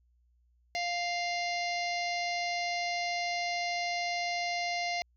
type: harmonic tone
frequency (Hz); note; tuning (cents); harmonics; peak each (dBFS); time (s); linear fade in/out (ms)
698.5; F5; 0; 1 / 3 / 4 / 5 / 6 / 7 / 8 / 9; -33 / -35 / -43 / -49 / -41 / -43 / -46 / -50; 0.75-5.02; 0
effects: added 60 Hz sine -65 dBFS peak until 5.16 s